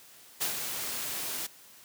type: noise with ADSR envelope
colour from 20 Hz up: white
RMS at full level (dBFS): -29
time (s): 0.4-1.47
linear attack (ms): 21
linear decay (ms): 110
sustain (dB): -6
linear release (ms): 9
effects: white hiss -54 dBFS RMS until 1.84 s + high-pass 100 Hz 12 dB/octave